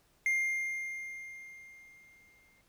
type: tone with exponential decay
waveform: triangle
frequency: 2112 Hz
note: C7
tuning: 16 cents sharp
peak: -24 dBFS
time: 0.26-2.61 s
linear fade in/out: 1 ms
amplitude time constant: 510 ms
effects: pink hiss -69 dBFS RMS until 2.68 s